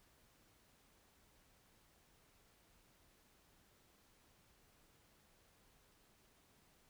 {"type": "silence", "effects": ["pink hiss -71 dBFS RMS until 6.89 s"]}